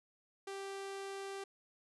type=tone; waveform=sawtooth; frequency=392 Hz; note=G4; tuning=in tune; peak=-38 dBFS; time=0.47-1.44 s; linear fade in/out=5 ms; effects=resampled to 24000 Hz